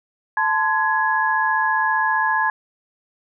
sine tone cluster, 877 / 1032 / 1674 Hz, A5 / C6 / G#6, -6 / -24 / +13 cents, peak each -21 / -22 / -20 dBFS, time 0.37-2.5 s, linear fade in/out 2 ms, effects none

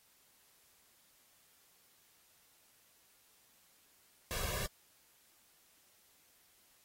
pink noise with comb filter, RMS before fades -38 dBFS, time 4.31-4.66 s, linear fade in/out 0 ms, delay 1.8 ms, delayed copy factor +0.9, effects white hiss -68 dBFS RMS until 6.84 s + AAC 48 kbps

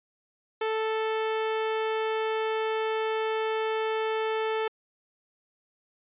sawtooth tone, 440 Hz, A4, in tune, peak -22 dBFS, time 0.61-4.68 s, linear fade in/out 5 ms, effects resampled to 8000 Hz

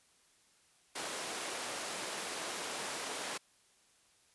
pink high-pass noise, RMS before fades -40 dBFS, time 0.95-3.38 s, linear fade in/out 10 ms, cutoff 400 Hz, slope 12 dB/octave, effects white hiss -68 dBFS RMS until 4.34 s + resampled to 24000 Hz

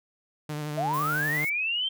sawtooth tone with vibrato, 150 Hz, D3, 37 cents sharp, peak -27 dBFS, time 0.49-1.45 s, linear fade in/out 5 ms, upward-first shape triangle, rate 12 Hz, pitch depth 34 cents each way
sine linear sweep, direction up, 607 to 3169 Hz, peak -25 dBFS, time 0.77-1.89 s, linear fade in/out 10 ms
violet noise, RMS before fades -39 dBFS, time 0.93-1.5 s, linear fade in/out 10 ms
effects none

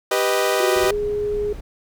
sawtooth chord, G augmented, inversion none, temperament equal, 392 / 493.9 / 622.3 Hz, G4 / B4 / D#5, 0 / 0 / 0 cents, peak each -18 dBFS, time 0.11-0.91 s, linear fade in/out 5 ms
sine tone with pitch glide, 370 to 415.3 Hz, F#4 to G#4, 0 to 0 cents, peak -20 dBFS, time 0.6-1.53 s, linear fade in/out 5 ms, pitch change +200 cents, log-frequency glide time 0.87-0.92 s
brown noise, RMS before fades -34 dBFS, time 0.75-1.61 s, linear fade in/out 10 ms
effects none

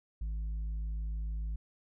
sine tone with tanh clipping, 53.4 Hz, G#1, 49 cents sharp, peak -34 dBFS, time 0.21-1.56 s, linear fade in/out 5 ms, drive 4 dB, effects none

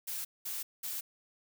blue noise bursts, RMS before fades -38 dBFS, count 3, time 0.07-1.01 s, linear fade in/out 10 ms, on 180 ms, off 200 ms, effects none

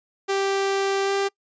sawtooth tone with pitch glide, 392 to 395.4 Hz, G4 to G4, 0 to +15 cents, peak -17 dBFS, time 0.28-1.29 s, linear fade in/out 20 ms, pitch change +15 cents, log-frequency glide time 1.04-1.12 s, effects noise-tail reverb RT60 0.1 s tail -26 dB re dry + resampled to 16000 Hz

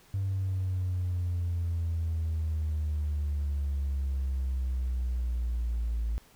triangle exponential sweep, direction down, 98 to 55.6 Hz, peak -24 dBFS, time 0.14-6.18 s, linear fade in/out 0 ms, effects tanh soft clip ceiling -24 dBFS + pink hiss -59 dBFS RMS until 6.35 s

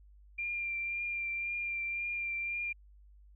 sine tone with vibrato, 2383 Hz, D7, 25 cents sharp, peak -33 dBFS, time 0.38-2.73 s, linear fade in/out 10 ms, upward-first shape triangle, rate 1.9 Hz, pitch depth 22 cents each way, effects added 50 Hz sine -55 dBFS peak until 3.35 s

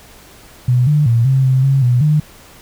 sine tone with pitch steps, 124.3 / 149.1 / 116.7 / 133.4 / 130.7 / 136.2 / 123 / 151.5 Hz, B2 / D3 / A#2 / C3 / C3 / C#3 / B2 / D#3, +12 / +27 / +2 / +34 / -1 / -30 / -7 / -46 cents, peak -9 dBFS, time 0.68-2.2 s, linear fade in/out 5 ms, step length 190 ms, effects pink hiss -42 dBFS RMS until 2.61 s

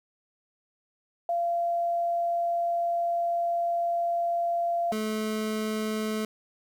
sine / 25% pulse tone pair in turn, 687 / 216.4 Hz, F5 / A3, -29 / -29 cents, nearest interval octave + minor sixth, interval 2000 cents, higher first, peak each -24 dBFS, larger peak neither, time 1.29-4.92 / 4.92-6.25 s, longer first, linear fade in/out 2 ms, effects 10-bit

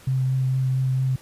sine tone with vibrato, 130.81 Hz, C3, in tune, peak -19 dBFS, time 0.07-1.16 s, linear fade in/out 5 ms, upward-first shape triangle, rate 4.4 Hz, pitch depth 13 cents each way, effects pink hiss -49 dBFS RMS until 1.21 s + resampled to 32000 Hz

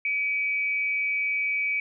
sine tone pair together, 2289 / 2489 Hz, D7 / D#7, -45 / 0 cents, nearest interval minor second, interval 145 cents, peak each -24 / -33 dBFS, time 0.05-1.8 s, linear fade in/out 2 ms, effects none

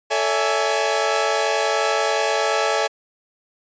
sawtooth chord, A major seventh, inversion none, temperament equal with one note detuned, 440 / 568 / 659.3 / 830.6 Hz, A4 / C#5 / E5 / G#5, 0 / +42 / 0 / 0 cents, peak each -20 dBFS, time 0.1-2.88 s, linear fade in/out 20 ms, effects resampled to 16000 Hz

